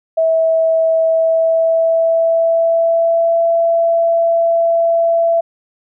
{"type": "tone with pitch glide", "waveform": "sine", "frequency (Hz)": [650, 669.8], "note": ["E5", "E5"], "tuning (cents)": [-24, 27], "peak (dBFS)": -10, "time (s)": [0.17, 5.41], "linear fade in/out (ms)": 10, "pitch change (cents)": 51, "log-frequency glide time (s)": [1.04, 3.44], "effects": []}